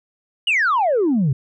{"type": "exponential sweep", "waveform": "sine", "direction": "down", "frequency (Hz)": [2990, 123.47], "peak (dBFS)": -13, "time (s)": [0.47, 1.33], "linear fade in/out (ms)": 5, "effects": ["tanh soft clip ceiling -12 dBFS"]}